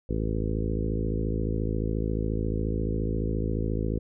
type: harmonic tone with a mistuned harmonic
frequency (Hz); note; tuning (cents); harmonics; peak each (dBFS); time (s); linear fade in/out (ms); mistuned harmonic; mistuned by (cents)
54.3; A1; -22; 1 / 2 / 3 / 4 / 5 / 6 / 7 / 8 / 9; -29 / -32 / -34 / -35 / -36 / -37 / -37 / -38 / -39; 0.09-3.99; 5; 1; +16
effects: none